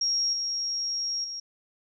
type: tone with level steps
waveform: sine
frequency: 5590 Hz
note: F8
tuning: 1 cent sharp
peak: -23 / -27 / -33 dBFS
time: 0.01-1.4 s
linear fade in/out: 5 ms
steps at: 0.33 / 1.24 s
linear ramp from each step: 2 ms
effects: none